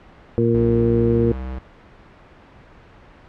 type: harmonic tone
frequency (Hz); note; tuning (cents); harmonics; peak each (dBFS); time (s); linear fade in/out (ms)
116.54; A#2; 0; 1 / 2 / 3 / 4; -20 / -20 / -20 / -20; 0.38-1.32; 0
type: tone with pitch glide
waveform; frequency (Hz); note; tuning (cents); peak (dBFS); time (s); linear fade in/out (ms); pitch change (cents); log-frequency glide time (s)
square; 60.5 to 64.47; B1 to C2; -35 to -25; -27; 0.54-1.59; 5; +110; 1-1.18
effects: pink hiss -46 dBFS RMS until 3.28 s + low-pass 2000 Hz 12 dB/octave